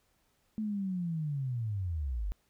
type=linear sweep; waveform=sine; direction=down; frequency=220 to 43.65 Hz; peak=-31 dBFS; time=0.58-2.32 s; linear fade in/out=0 ms; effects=pink hiss -73 dBFS RMS until 2.49 s